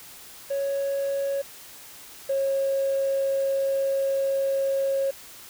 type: tone pair in turn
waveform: triangle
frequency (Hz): 554.4 / 545.2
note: C#5 / C#5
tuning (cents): 0 / -29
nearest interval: unison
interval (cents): 29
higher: first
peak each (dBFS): -21 / -18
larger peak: second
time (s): 0.5-1.42 / 2.29-5.11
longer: second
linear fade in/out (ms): 10
effects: tanh soft clip ceiling -19 dBFS + white hiss -45 dBFS RMS until 5.49 s